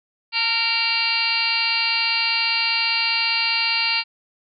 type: harmonic tone with a mistuned harmonic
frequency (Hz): 462.5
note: A#4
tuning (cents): -14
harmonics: 2 / 3 / 4 / 5 / 6 / 7 / 8 / 9 / 10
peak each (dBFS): -30 / -33 / -34 / -25 / -23 / -34 / -35 / -25 / -25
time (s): 0.32-4.04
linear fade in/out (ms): 50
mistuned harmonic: 2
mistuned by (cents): -33
effects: none